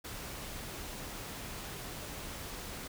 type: noise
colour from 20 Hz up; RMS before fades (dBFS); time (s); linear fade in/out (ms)
pink; -43; 0.04-2.88; 10
effects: none